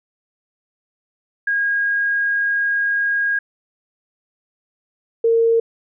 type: tone pair in turn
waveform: sine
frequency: 1633 / 458.2 Hz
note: G#6 / A#4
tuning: -30 / -30 cents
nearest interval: octave + minor seventh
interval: 2200 cents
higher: first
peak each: -16 / -12 dBFS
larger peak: second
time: 1.47-3.39 / 5.24-5.6 s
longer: first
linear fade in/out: 5 ms
effects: none